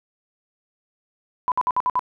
sine tone bursts, 1000 Hz, B5, 21 cents sharp, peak -17 dBFS, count 6, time 1.48-1.993 s, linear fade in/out 0 ms, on 38 ms, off 57 ms, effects none

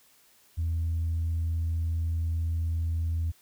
sine tone, 82.41 Hz, E2, in tune, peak -24 dBFS, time 0.57-3.32 s, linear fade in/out 20 ms, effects tanh soft clip ceiling -23 dBFS + white hiss -61 dBFS RMS until 3.41 s

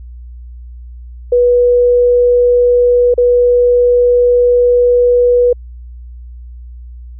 sine tone with dropouts, 488.2 Hz, B4, 20 cents flat, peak -6 dBFS, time 1.32-5.53 s, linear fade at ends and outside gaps 5 ms, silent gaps 3.141-3.178 s, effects added 60 Hz sine -28 dBFS peak until 7.19 s

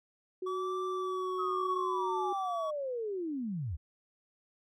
sine tone, 370 Hz, F#4, in tune, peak -34 dBFS, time 0.42-2.33 s, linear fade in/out 5 ms
triangle tone with vibrato, 1138 Hz, C#6, 45 cents sharp, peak -34 dBFS, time 0.46-2.71 s, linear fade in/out 10 ms, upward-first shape sine, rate 0.71 Hz, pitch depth 49 cents each way
sine linear sweep, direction down, 1289 to 65.5 Hz, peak -33 dBFS, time 1.38-3.77 s, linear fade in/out 20 ms
effects none

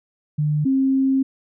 sine tone pair in turn, 150 / 267.3 Hz, D3 / C4, +37 / +37 cents, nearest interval minor seventh, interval 1000 cents, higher second, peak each -17 / -15 dBFS, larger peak second, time 0.38-0.65 / 0.65-1.23 s, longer second, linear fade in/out 10 ms, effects none

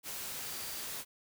sine tone in noise, 4699 Hz, D8, in tune, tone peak -50 dBFS, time 0.43-0.85 s, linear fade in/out 50 ms, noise white, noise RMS -41 dBFS, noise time 0.03-1.05 s, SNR -12 dB, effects none

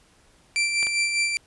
sawtooth tone with tremolo, 2349 Hz, D7, in tune, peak -16 dBFS, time 0.56-1.37 s, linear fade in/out 0 ms, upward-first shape sine, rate 5 Hz, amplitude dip 45%
clicks, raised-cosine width 0.3 ms, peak -18 dBFS, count 2, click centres 0.829 / 0.869 s
effects pink hiss -58 dBFS RMS until 1.46 s + resampled to 24000 Hz

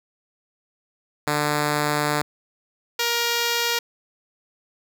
5% pulse tone pair in turn, 148.4 / 471.1 Hz, D3 / A#4, +18 / +18 cents, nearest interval octave + minor sixth, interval 2000 cents, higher second, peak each -9 dBFS, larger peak neither, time 1.27-2.22 / 2.99-3.79 s, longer first, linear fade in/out 5 ms, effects none

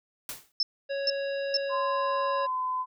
white noise with exponential decay, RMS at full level -33 dBFS, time 0.29-0.52 s, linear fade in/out 2 ms, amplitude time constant 48 ms
sine tone bursts, 5274 Hz, E8, in tune, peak -22 dBFS, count 3, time 0.6-1.57 s, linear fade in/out 2 ms, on 30 ms, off 440 ms
harmonic tone, 554.4 Hz, C#5, in tune, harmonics 1 / 3 / 5 / 7 / 9, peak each -29 / -39 / -43 / -46 / -48 dBFS, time 0.89-2.47 s, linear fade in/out 20 ms
sine tone with pitch glide, 1035 to 1017.8 Hz, C6 to C6, -19 to -48 cents, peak -27 dBFS, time 1.69-2.86 s, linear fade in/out 50 ms, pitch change -29 cents, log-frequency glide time 2.23-2.62 s
effects none

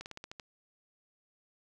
slowing click train, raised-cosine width 0.2 ms, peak -26 dBFS, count 7, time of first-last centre 0.01-0.398 s, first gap 49 ms, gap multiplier 1.11, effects none

